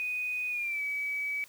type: tone with pitch glide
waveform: sine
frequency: 2489 to 2282 Hz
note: D#7 to C#7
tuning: 0 to +50 cents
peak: -30 dBFS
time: 0-1.44 s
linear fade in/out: 0 ms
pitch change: -150 cents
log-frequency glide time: 0.49-0.82 s
effects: white hiss -56 dBFS RMS until 1.48 s